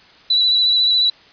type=tone with vibrato; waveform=sine; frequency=3951 Hz; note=B7; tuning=in tune; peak=-12 dBFS; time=0.3-1.1 s; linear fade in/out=5 ms; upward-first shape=square; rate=14 Hz; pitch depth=17 cents each way; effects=white hiss -47 dBFS RMS until 1.32 s + resampled to 11025 Hz